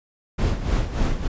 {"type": "noise with tremolo", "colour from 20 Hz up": "brown", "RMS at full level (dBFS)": -19, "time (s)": [0.38, 1.28], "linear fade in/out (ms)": 10, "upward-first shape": "sine", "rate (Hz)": 3.4, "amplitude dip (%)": 70, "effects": ["resampled to 16000 Hz"]}